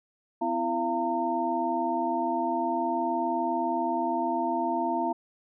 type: tone cluster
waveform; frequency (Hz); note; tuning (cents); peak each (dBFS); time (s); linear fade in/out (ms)
sine; 254.4 / 333.9 / 685 / 912; C4 / E4 / F5 / A#5; -48 / +22 / -34 / -38; -33 / -31 / -30 / -29; 0.41-5.13; 10
effects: none

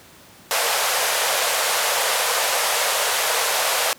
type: band-pass noise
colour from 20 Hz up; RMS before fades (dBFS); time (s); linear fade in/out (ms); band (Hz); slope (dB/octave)
pink; -21; 0.51-3.93; 0; 480 to 14000; 48
effects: pink hiss -47 dBFS RMS until 3.98 s + high-pass 100 Hz 12 dB/octave

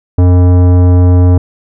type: tone with tanh clipping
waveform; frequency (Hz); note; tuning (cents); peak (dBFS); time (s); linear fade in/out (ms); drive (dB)
sine; 89.6; F2; +45; -5; 0.18-1.38; 5; 16
effects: none

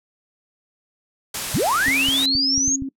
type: noise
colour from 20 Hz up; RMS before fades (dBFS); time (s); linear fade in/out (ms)
white; -26; 1.34-2.26; 5
type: linear sweep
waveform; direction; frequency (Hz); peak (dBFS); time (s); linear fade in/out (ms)
sine; up; 69.8 to 6710; -17; 1.54-2.76; 5
type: tone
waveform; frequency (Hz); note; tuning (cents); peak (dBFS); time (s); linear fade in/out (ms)
sine; 270.4; C#4; -43; -25; 1.86-2.89; 5
type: clicks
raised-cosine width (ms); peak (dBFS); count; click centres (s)
5; -19; 6; 1.883 / 2.086 / 2.352 / 2.579 / 2.68 / 2.822
effects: noise-tail reverb RT60 0.1 s tail -21 dB re dry + low-pass 12000 Hz 12 dB/octave

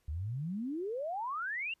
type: exponential sweep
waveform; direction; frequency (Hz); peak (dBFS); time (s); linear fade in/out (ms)
sine; up; 69.9 to 2857; -34; 0.08-1.74; 5
effects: pink hiss -75 dBFS RMS until 1.8 s + resampled to 32000 Hz

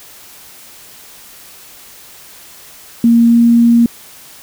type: tone with pitch glide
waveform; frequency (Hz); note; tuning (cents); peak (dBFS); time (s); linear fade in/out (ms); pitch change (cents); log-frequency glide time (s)
sine; 233.1 to 234.5; A#3 to A#3; 0 to +11; -5; 3.04-3.86; 2; +11; 3.26-3.37
effects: white hiss -38 dBFS RMS until 4.42 s

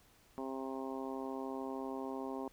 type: harmonic tone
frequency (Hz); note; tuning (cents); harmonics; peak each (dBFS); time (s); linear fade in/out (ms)
133.1; C3; +30; 2 / 3 / 4 / 5 / 6 / 7 / 8; -42 / -44 / -48 / -49 / -49 / -49 / -51; 0.38-2.48; 0
effects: pink hiss -66 dBFS RMS until 2.52 s

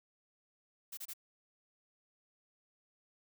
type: noise bursts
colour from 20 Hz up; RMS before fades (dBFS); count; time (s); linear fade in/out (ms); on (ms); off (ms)
blue; -44; 3; 0.92-1.136; 10; 54; 27
effects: none

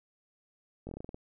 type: slowing click train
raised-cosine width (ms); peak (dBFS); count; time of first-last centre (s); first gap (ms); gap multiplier
2; -28; 9; 0.87-1.145; 20; 1.15
effects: none

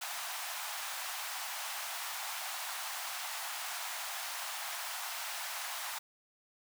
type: high-pass noise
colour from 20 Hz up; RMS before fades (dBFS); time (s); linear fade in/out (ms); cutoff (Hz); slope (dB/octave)
pink; -40; 0.01-5.99; 10; 700; 48
effects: none

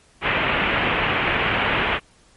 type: low-pass noise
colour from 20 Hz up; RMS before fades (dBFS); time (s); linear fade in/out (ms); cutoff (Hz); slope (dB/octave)
white; -21; 0.21-2; 50; 2900; 48
effects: pink hiss -55 dBFS RMS until 2.36 s + MP3 48 kbps

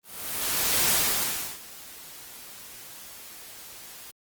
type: noise with ADSR envelope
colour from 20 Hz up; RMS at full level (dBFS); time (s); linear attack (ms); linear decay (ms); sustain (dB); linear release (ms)
white; -22; 0.03-4.11; 860; 690; -22; 3
effects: Opus 24 kbps

